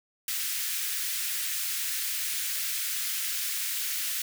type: high-pass noise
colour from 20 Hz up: white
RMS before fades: -31 dBFS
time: 0.28-4.22 s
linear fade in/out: 2 ms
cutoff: 1600 Hz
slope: 24 dB/octave
effects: none